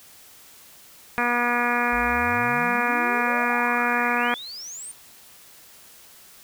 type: harmonic tone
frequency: 241.2 Hz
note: B3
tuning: 41 cents flat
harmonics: 1 / 2 / 3 / 4 / 5 / 6 / 7 / 8 / 9 / 10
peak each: -29 / -31 / -29 / -28 / -28 / -29 / -27 / -33 / -32 / -30 dBFS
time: 1.18-4.34 s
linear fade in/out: 0 ms
type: exponential sweep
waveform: sine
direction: up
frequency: 47.34 to 9210 Hz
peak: -34 dBFS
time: 1.92-4.92 s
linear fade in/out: 10 ms
effects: white hiss -49 dBFS RMS until 6.43 s